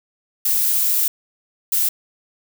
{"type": "noise bursts at uneven times", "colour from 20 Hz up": "violet", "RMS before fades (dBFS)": -18, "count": 2, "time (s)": [[0.45, 1.08], [1.72, 1.89]], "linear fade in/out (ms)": 5, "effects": []}